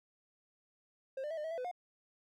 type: tone with pitch steps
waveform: triangle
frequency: 532 / 597 / 651 / 603 / 643 / 665 / 503 / 716 Hz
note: C5 / D5 / E5 / D5 / E5 / E5 / B4 / F5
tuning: +29 / +28 / -22 / +46 / -43 / +15 / +32 / +43 cents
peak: -35 dBFS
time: 1.17-1.714 s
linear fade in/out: 5 ms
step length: 68 ms
effects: none